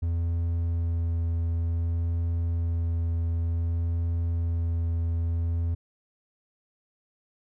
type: tone with vibrato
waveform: triangle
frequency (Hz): 84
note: E2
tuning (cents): +33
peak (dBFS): -22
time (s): 0.02-5.75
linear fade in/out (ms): 10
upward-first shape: sine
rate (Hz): 0.55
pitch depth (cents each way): 9
effects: none